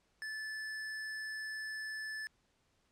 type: tone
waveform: square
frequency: 1743 Hz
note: A6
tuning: 17 cents flat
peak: -40 dBFS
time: 0.22-2.27 s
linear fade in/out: 0 ms
effects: pink hiss -75 dBFS RMS until 2.91 s + low-pass 8000 Hz 12 dB/octave